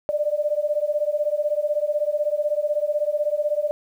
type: beating tone pair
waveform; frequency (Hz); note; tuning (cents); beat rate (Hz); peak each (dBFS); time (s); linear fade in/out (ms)
sine; 587.3 / 603.3; D5 / D5; 0 / +46; 16; -23 / -23; 0.09-3.71; 0
effects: 9-bit